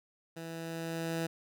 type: tone with level ramp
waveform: 15% pulse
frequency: 164.7 Hz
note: E3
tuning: 1 cent flat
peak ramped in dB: -35 to -25 dBFS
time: 0.36-1.27 s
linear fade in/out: 10 ms
effects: none